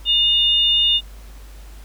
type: tone pair together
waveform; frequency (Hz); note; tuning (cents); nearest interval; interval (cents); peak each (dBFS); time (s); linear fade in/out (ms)
sine; 2859 / 3602; F7 / A7; +40 / +40; major third; 400; -16; 0.05-1.01; 50
effects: added 50 Hz sine -36 dBFS peak until 1.84 s + pink hiss -48 dBFS RMS until 1.84 s